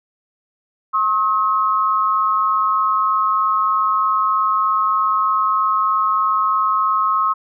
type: tone pair together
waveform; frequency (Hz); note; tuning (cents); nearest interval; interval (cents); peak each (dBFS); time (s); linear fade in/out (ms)
sine; 1074 / 1277.2; C6 / D#6; +45 / +45; minor third; 300; -17; 0.93-7.34; 20
effects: none